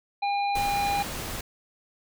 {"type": "harmonic tone", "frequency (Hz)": 807, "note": "G#5", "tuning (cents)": -50, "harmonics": [1, 3, 5], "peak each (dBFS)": [-24, -34, -38], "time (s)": [0.22, 1.03], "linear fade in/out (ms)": 10}
{"type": "noise", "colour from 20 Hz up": "pink", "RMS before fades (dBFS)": -34, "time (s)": [0.55, 1.41], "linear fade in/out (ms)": 5}
{"effects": []}